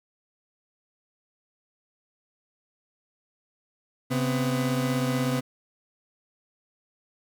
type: tone pair together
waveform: 30% pulse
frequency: 133.46 / 250.7 Hz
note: C3 / B3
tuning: +35 / +26 cents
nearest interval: major seventh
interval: 1091 cents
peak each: -24 dBFS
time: 4.1-5.41 s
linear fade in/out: 20 ms
effects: none